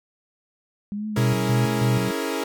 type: tone with vibrato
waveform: sine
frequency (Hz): 201.7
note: G3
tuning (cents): +50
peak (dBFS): -26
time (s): 0.92-2.11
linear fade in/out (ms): 0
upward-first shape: triangle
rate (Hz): 1.6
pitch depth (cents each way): 120
type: chord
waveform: sawtooth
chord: A# half-diminished seventh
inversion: first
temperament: equal with one note detuned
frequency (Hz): 277.2 / 327.9 / 415.3 / 466.2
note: C#4 / E4 / G#4 / A#4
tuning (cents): 0 / -9 / 0 / 0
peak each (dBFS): -26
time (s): 1.16-2.44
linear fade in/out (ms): 5
type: tone with tremolo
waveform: sine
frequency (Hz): 123.47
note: B2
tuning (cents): 0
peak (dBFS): -18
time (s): 1.17-2.09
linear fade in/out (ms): 10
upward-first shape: square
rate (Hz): 3.1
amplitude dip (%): 60
effects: none